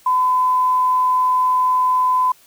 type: tone with quantisation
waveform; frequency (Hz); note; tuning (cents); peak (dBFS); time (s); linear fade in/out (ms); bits
sine; 1012; B5; +42; -13; 0.06-2.32; 5; 7
effects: white hiss -51 dBFS RMS until 2.46 s